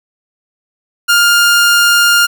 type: tone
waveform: sawtooth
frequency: 1407 Hz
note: F6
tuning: 12 cents sharp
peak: -3 dBFS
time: 1.08-2.27 s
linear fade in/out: 20 ms
effects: none